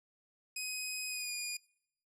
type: tone with pitch glide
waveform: 15% pulse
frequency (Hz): 2516 to 2442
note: D#7 to D#7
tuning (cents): +19 to -33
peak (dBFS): -30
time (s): 0.56-1.57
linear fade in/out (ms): 5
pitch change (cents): -52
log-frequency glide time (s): 1.08-1.32
effects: noise-tail reverb RT60 0.7 s tail -23 dB re dry